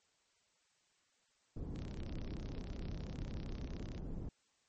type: low-pass noise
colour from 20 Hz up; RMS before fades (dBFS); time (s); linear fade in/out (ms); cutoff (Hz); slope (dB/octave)
pink; -43; 1.56-4.29; 5; 310; 12
type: click train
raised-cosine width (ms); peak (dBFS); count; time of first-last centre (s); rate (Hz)
0.2; -36; 74; 1.76-3.979; 32.9
effects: white hiss -75 dBFS RMS until 4.68 s + MP3 32 kbps